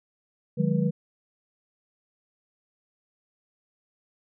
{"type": "tone cluster", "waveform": "sine", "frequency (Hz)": [151.8, 179.5, 206.3, 485], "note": ["D#3", "F3", "G#3", "B4"], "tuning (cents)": [-42, 48, -11, -31], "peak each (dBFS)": [-26, -25, -27, -32], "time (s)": [0.57, 0.91], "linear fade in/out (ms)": 20, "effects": []}